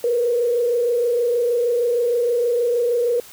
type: tone with frequency modulation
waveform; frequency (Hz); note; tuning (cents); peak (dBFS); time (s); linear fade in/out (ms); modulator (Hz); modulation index
sine; 479.2; A#4; +48; -16; 0.04-3.2; 2; 26.4; 0.62
effects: white hiss -43 dBFS RMS until 3.32 s